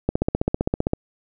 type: click train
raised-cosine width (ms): 2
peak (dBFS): -6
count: 14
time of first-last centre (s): 0.09-0.934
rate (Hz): 15.4
effects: none